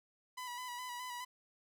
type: tone with vibrato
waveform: sawtooth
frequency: 987.8 Hz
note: B5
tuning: in tune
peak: -38 dBFS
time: 0.37-1.25 s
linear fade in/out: 10 ms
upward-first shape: square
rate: 4.8 Hz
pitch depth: 30 cents each way
effects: none